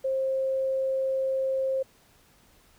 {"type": "tone", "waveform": "sine", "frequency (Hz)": 531, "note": "C5", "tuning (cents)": 25, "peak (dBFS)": -24, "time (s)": [0.04, 1.83], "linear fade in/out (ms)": 10, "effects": ["pink hiss -60 dBFS RMS until 2.78 s"]}